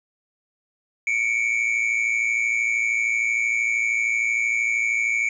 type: tone pair together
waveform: triangle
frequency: 2217 / 2330 Hz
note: C#7 / D7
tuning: 0 / -14 cents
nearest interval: minor second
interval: 86 cents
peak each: -21 dBFS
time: 1.07-5.29 s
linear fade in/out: 2 ms
effects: resampled to 22050 Hz + 9-bit